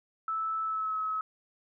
sine tone with pitch glide, 1312 to 1285 Hz, E6 to E6, -9 to -45 cents, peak -29 dBFS, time 0.28-1.21 s, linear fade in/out 2 ms, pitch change -36 cents, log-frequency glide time 0.64-0.97 s, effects none

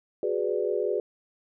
sine chord, G# half-diminished seventh, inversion third, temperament equal, 370 / 415.3 / 493.9 / 587.3 Hz, F#4 / G#4 / B4 / D5, 0 / 0 / 0 / 0 cents, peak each -30 / -28 / -30 / -33 dBFS, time 0.23-1 s, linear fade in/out 2 ms, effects none

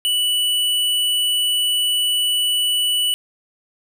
square tone, 2960 Hz, F#7, in tune, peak -17 dBFS, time 0.05-3.14 s, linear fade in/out 0 ms, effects none

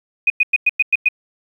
sine tone bursts, 2489 Hz, D#7, in tune, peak -10 dBFS, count 7, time 0.27-1.087 s, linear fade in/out 5 ms, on 31 ms, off 100 ms, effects 8-bit

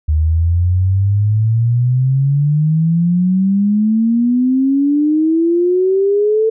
sine exponential sweep, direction up, 75.6 to 447.5 Hz, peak -10 dBFS, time 0.08-6.5 s, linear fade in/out 10 ms, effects none

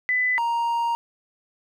sine / triangle tone pair in turn, 2000 / 934.7 Hz, B6 / A#5, +21 / +4 cents, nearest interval octave + minor second, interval 1317 cents, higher first, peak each -19 dBFS, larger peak neither, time 0.09-0.38 / 0.38-0.95 s, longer second, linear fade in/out 0 ms, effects none

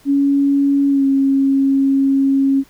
sine tone with pitch glide, 279.9 to 272.6 Hz, C#4 to C#4, +17 to -29 cents, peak -11 dBFS, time 0.05-2.64 s, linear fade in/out 50 ms, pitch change -46 cents, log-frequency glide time 0.89-1.05 s, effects pink hiss -50 dBFS RMS until 2.69 s

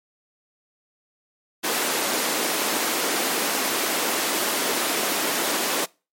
pink high-pass noise, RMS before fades -24 dBFS, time 1.63-5.86 s, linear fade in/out 20 ms, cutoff 260 Hz, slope 24 dB/octave, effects noise-tail reverb RT60 0.3 s tail -24 dB re dry + MP3 64 kbps

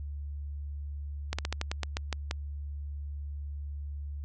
slowing click train, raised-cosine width 0.2 ms, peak -14 dBFS, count 10, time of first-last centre 1.33-2.311 s, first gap 56 ms, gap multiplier 1.16, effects added 72 Hz sine -35 dBFS peak until 4.24 s + resampled to 22050 Hz

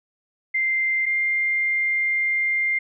sine tone pair in turn, 2090 / 2100 Hz, C7 / C7, -2 / +6 cents, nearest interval unison, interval 8 cents, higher second, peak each -19 dBFS, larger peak neither, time 0.54-1.06 / 1.06-2.79 s, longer second, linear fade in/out 10 ms, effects none

